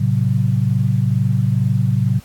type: chord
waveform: sine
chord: F# diminished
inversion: first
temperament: just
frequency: 111 / 133.2 / 185 Hz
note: A2 / C3 / F#3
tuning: +16 / +31 / 0 cents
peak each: -17 / -17 / -21 dBFS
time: 0-2.2 s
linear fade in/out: 10 ms
effects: pink hiss -46 dBFS RMS until 2.24 s + AAC 64 kbps